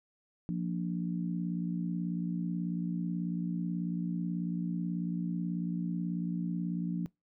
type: harmonic tone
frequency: 58.27 Hz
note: A#1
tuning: in tune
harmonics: 3 / 4 / 5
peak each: -32 / -39 / -39 dBFS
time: 0.49-7.06 s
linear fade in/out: 0 ms
effects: noise-tail reverb RT60 0.2 s tail -23 dB re dry